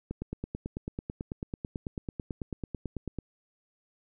click train, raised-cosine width 3 ms, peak -21 dBFS, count 29, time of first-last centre 0.11-3.187 s, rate 9.1 Hz, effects none

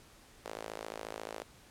sawtooth tone with high-pass filter, 54.2 Hz, A1, 25 cents flat, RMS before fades -44 dBFS, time 0.45-1.43 s, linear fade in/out 5 ms, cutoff 510 Hz, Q 1.7, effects pink hiss -59 dBFS RMS until 1.7 s + low-pass 12000 Hz 12 dB/octave

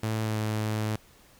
sawtooth tone with pitch glide, 110 to 108.11 Hz, A2 to A2, 0 to -30 cents, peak -23 dBFS, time 0.03-0.96 s, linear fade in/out 5 ms, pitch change -30 cents, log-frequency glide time 0.22-0.38 s, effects pink hiss -57 dBFS RMS until 1.39 s

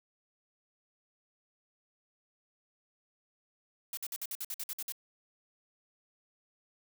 blue noise bursts, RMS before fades -38 dBFS, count 11, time 3.93-4.922 s, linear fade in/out 2 ms, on 42 ms, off 53 ms, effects none

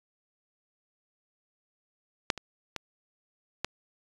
clicks, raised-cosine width 0.2 ms, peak -6 / -21 / -16 / -11 dBFS, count 4, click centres 2.302 / 2.377 / 2.763 / 3.646 s, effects resampled to 24000 Hz

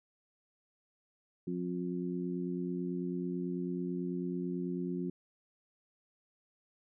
harmonic tone, 89.1 Hz, F2, 35 cents sharp, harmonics 2 / 3 / 4, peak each -36 / -39 / -39 dBFS, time 1.47-5.1 s, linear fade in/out 5 ms, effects none

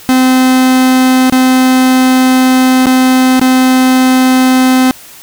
45% pulse tone with dropouts, 257.7 Hz, C4, 26 cents flat, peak -5 dBFS, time 0.09-4.91 s, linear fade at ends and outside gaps 0 ms, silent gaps 1.298-1.324 / 2.858-2.868 / 3.396-3.414 s, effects white hiss -34 dBFS RMS until 5.22 s

